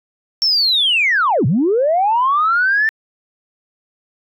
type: linear two-way sweep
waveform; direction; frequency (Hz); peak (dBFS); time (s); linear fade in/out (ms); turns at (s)
sine; down then up; 5500 to 108.9 to 1799; -11; 0.42-2.89; 0; 1.46
effects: tanh soft clip ceiling -7 dBFS